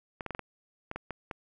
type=clicks; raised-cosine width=0.5 ms; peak=-21 dBFS; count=9; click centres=0.208 / 0.263 / 0.307 / 0.349 / 0.393 / 0.914 / 0.96 / 1.107 / 1.312 s; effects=none